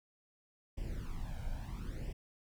brown noise with flanger, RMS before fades -40 dBFS, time 0.77-2.13 s, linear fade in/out 10 ms, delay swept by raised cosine 0.37 to 1.32 ms, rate 0.74 Hz, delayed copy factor +0.8, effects none

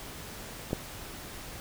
clicks, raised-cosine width 2 ms, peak -28 / -14 dBFS, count 2, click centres 0.708 / 0.731 s, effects pink hiss -43 dBFS RMS until 1.6 s

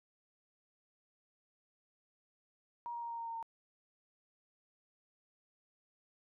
sine tone with pitch steps, 948 / 942 / 936 / 930.1 / 924.2 / 918.4 / 912.5 Hz, A#5 / A#5 / A#5 / A#5 / A#5 / A#5 / A#5, +29 / +18 / +7 / -4 / -15 / -26 / -37 cents, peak -39 dBFS, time 2.86-3.427 s, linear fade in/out 0 ms, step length 81 ms, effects none

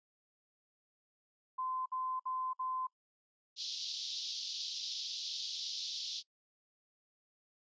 sine tone bursts, 1030 Hz, C6, 28 cents flat, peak -35 dBFS, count 4, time 1.58-2.871 s, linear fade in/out 10 ms, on 280 ms, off 57 ms
pink band-pass noise, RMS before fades -41 dBFS, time 3.56-6.23 s, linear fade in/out 50 ms, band 3400 to 5600 Hz, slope 48 dB/octave
effects noise-tail reverb RT60 0.1 s tail -22 dB re dry + resampled to 16000 Hz

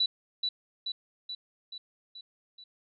sine tone with echo, 3952 Hz, B7, in tune, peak -23 dBFS, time 0-0.06 s, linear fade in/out 5 ms, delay 430 ms, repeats 6, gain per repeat -4 dB, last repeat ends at 2.64 s, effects none

